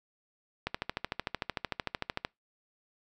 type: click train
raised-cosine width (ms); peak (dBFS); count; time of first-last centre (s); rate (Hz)
0.3; -15; 22; 0.67-2.249; 13.3
effects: noise-tail reverb RT60 0.2 s tail -26 dB re dry